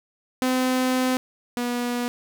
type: tone pair in turn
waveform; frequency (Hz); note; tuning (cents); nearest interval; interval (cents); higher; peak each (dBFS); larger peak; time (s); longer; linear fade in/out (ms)
sawtooth; 256.1 / 242.8; C4 / B3; -37 / -29; minor second; 92; first; -16 / -20; first; 0.42-1.17 / 1.57-2.08; first; 0
effects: none